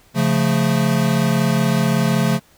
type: chord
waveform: square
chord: Db augmented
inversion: none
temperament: equal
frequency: 138.59 / 174.61 / 220 Hz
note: Db3 / F3 / A3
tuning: 0 / 0 / 0 cents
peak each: -20 dBFS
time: 0.14-2.4 s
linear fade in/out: 50 ms
effects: pink hiss -53 dBFS RMS until 2.57 s